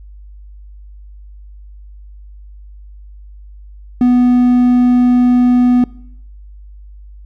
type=tone; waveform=triangle; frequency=246.9 Hz; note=B3; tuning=in tune; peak=-5 dBFS; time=4.01-5.84 s; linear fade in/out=2 ms; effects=noise-tail reverb RT60 0.8 s tail -23 dB re dry + added 50 Hz sine -33 dBFS peak until 7.25 s